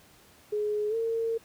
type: tone with pitch glide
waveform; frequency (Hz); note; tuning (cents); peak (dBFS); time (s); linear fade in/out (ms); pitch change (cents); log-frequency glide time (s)
sine; 420 to 455.4; G#4 to A#4; +19 to -40; -26; 0.52-1.38; 10; +141; 0.89-0.95
effects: pink hiss -57 dBFS RMS until 1.44 s + high-pass 60 Hz 12 dB/octave